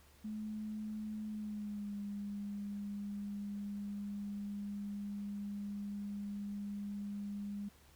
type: tone with pitch glide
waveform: sine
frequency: 214.2 to 203.2 Hz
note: A3 to G#3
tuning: -46 to -38 cents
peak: -39 dBFS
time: 0.24-7.69 s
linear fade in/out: 10 ms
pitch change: -92 cents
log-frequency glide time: 1.27-1.95 s
effects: added 72 Hz sine -64 dBFS peak until 7.95 s + pink hiss -65 dBFS RMS until 7.95 s